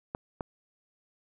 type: clicks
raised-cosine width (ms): 1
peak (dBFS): -19 / -19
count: 2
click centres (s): 0.149 / 0.408
effects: none